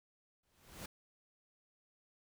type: noise with exponential growth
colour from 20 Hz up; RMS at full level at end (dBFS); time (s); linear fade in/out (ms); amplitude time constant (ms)
pink; -44; 0.43-0.86; 5; 93
effects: none